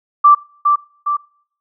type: tone with echo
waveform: sine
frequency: 1171 Hz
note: D6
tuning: 5 cents flat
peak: -4 dBFS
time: 0.24-0.35 s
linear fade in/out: 10 ms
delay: 410 ms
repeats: 2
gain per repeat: -5 dB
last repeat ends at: 1.17 s
effects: noise-tail reverb RT60 0.6 s tail -24 dB re dry